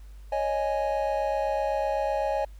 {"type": "chord", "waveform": "triangle", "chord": "C# suspended second", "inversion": "none", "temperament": "equal", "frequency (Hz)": [554.4, 622.3, 830.6], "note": ["C#5", "D#5", "G#5"], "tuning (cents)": [0, 0, 0], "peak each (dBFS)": -27, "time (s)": [0.32, 2.45], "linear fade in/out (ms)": 5, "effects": ["added 50 Hz sine -42 dBFS peak until 2.59 s", "pink hiss -62 dBFS RMS until 2.59 s"]}